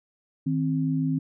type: tone pair together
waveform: sine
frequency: 156.98 / 264 Hz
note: D#3 / C4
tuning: +16 / +16 cents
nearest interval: major sixth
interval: 900 cents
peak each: -25 dBFS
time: 0.46-1.19 s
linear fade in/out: 10 ms
effects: none